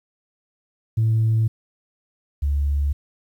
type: tone pair in turn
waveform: sine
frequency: 111.4 / 71.38 Hz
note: A2 / D2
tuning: +22 / -49 cents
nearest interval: minor sixth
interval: 771 cents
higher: first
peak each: -14 / -17 dBFS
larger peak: first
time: 0.97-1.48 / 2.42-2.93 s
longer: neither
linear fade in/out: 10 ms
effects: tanh soft clip ceiling -13 dBFS + 9-bit